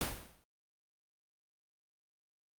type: noise with exponential decay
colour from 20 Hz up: pink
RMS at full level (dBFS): -32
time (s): 0.01-0.44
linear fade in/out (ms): 1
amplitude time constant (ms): 92
effects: Opus 48 kbps